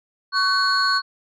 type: tone cluster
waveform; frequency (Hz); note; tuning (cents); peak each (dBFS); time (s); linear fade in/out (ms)
sine; 1119 / 1510 / 4343; C#6 / F#6 / C#8; +16 / +35 / -36; -20; 0.32-1.02; 50
effects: tanh soft clip ceiling -11 dBFS